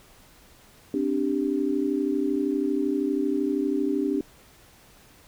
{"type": "chord", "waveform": "sine", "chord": "C suspended second", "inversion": "none", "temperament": "just", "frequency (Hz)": [261.6, 294.3, 392.4], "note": ["C4", "D4", "G4"], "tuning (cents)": [0, 4, 2], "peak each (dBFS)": [-28, -25, -28], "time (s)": [0.94, 4.21], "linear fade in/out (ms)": 2, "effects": ["pink hiss -54 dBFS RMS until 5.27 s"]}